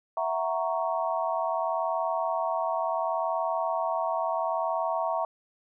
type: chord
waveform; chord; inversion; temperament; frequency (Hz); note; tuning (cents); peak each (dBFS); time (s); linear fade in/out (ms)
sine; F# dominant seventh; third; equal; 659.3 / 740 / 932.3 / 1108.7; E5 / F#5 / A#5 / C#6; 0 / 0 / 0 / 0; -29 / -33 / -31 / -33; 0.17-5.25; 2
effects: none